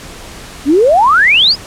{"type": "exponential sweep", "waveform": "sine", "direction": "up", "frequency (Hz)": [258.8, 5220], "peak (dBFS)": -5, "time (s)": [0.65, 1.56], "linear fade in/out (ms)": 50, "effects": ["pink hiss -31 dBFS RMS until 1.66 s", "low-pass 10000 Hz 12 dB/octave"]}